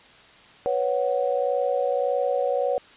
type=chord; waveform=sine; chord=B suspended second; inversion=none; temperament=just; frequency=493.9 / 555.6 / 740.8 Hz; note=B4 / C#5 / F#5; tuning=0 / +4 / +2 cents; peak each=-25 / -24 / -28 dBFS; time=0.66-2.78 s; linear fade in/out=0 ms; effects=white hiss -50 dBFS RMS until 2.96 s + resampled to 8000 Hz